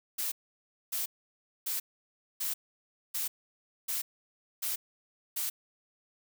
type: noise bursts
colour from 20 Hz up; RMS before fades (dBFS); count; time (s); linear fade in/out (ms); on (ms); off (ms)
blue; -33; 8; 0.18-5.5; 10; 140; 600
effects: none